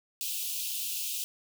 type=high-pass noise; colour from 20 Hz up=white; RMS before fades=-34 dBFS; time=0.21-1.24 s; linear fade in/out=0 ms; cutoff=2500 Hz; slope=96 dB/octave; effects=none